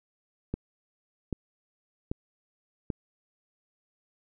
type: click train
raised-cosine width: 3 ms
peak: -17 dBFS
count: 4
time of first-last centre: 0.54-2.902 s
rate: 1.27 Hz
effects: none